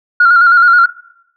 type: tone with vibrato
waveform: sine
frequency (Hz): 1408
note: F6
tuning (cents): +14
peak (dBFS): -3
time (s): 0.2-0.86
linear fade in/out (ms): 5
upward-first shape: square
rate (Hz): 9.4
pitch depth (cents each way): 42
effects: noise-tail reverb RT60 0.8 s tail -22 dB re dry + tanh soft clip ceiling 0 dBFS